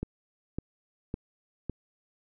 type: click train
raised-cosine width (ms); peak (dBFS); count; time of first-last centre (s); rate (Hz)
3; -19; 4; 0.03-1.697; 1.8
effects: none